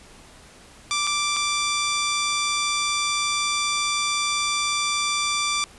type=tone with dropouts; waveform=10% pulse; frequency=1174.7 Hz; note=D6; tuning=in tune; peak=-13 dBFS; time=0.91-5.64 s; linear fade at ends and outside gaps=0 ms; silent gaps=1.069-1.073 / 1.363-1.367 s; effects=pink hiss -48 dBFS RMS until 5.78 s + resampled to 24000 Hz